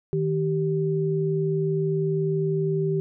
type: tone pair together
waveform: sine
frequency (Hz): 156.8 / 389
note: D#3 / G4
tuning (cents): +14 / -13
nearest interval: octave + major third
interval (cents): 1573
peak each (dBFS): -24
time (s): 0.13-3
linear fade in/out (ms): 0
effects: none